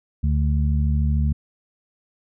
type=harmonic tone; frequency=73.42 Hz; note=D2; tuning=in tune; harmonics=1 / 2 / 3; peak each=-18 / -24 / -28 dBFS; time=0.23-1.33 s; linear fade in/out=10 ms; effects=none

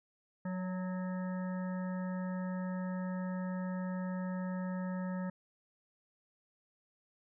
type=harmonic tone with a mistuned harmonic; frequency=183.5 Hz; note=F#3; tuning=14 cents flat; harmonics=1 / 3 / 5 / 7 / 9 / 10; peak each=-35 / -45 / -49 / -52 / -54 / -55 dBFS; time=0.45-5.3 s; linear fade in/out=5 ms; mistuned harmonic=3; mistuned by=+21 cents; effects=none

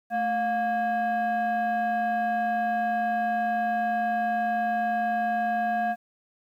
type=tone with frequency modulation; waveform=sine; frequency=709 Hz; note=F5; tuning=26 cents sharp; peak=-22 dBFS; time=0.1-5.96 s; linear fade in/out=50 ms; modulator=929 Hz; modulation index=0.67; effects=tanh soft clip ceiling -19 dBFS + 10-bit

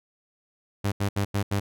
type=tone bursts at uneven times; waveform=sawtooth; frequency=100.3 Hz; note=G2; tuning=40 cents sharp; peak=-19 dBFS; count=5; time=0.84-0.92 / 1-1.09 / 1.16-1.25 / 1.34-1.43 / 1.51-1.6 s; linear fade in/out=10 ms; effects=none

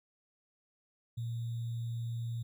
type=tone with sample-and-hold; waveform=sine; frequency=116.4 Hz; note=A#2; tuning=2 cents flat; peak=-34 dBFS; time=1.17-2.43 s; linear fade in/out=10 ms; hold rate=3675 Hz; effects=none

